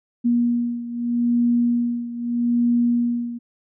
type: beating tone pair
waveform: sine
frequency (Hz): 238.5 / 239.3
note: A#3 / A#3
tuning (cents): +40 / +46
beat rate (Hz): 0.8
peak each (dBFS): -19 / -23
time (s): 0.24-3.39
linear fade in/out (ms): 20
effects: none